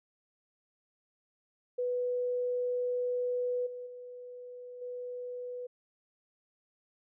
sine tone with level steps, 493.9 Hz, B4, in tune, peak -29 / -39 / -43 / -37 dBFS, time 1.78-5.67 s, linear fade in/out 10 ms, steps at 3.66 / 3.86 / 4.81 s, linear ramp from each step 10 ms, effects none

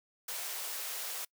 white high-pass noise, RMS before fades -39 dBFS, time 0.28-1.25 s, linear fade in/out 5 ms, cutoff 450 Hz, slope 24 dB/octave, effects noise-tail reverb RT60 0.1 s tail -25 dB re dry

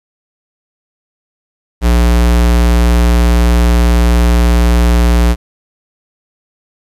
square tone, 59.2 Hz, A#1, 27 cents sharp, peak -7 dBFS, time 1.81-5.36 s, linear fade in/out 50 ms, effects resampled to 32000 Hz + 8-bit

